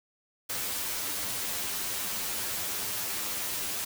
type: noise with comb filter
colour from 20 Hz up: white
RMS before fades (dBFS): -33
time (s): 0.49-3.85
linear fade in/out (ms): 10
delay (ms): 10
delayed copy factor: +0.6
effects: none